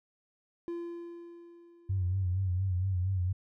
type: tone with exponential decay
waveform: triangle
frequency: 342.3 Hz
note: F4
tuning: 35 cents flat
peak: -31 dBFS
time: 0.68-2.66 s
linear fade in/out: 0 ms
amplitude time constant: 430 ms
type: tone with vibrato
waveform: sine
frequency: 93 Hz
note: F#2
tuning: 9 cents sharp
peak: -27 dBFS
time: 1.89-3.33 s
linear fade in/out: 10 ms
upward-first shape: sine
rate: 4.3 Hz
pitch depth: 73 cents each way
effects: none